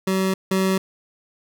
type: tone pair in turn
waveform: 25% pulse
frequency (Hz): 189.9 / 189.9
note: F#3 / F#3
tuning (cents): +45 / +45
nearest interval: unison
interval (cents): 0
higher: neither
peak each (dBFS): -15 / -14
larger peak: second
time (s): 0.07-0.34 / 0.51-0.78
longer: neither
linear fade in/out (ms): 5
effects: none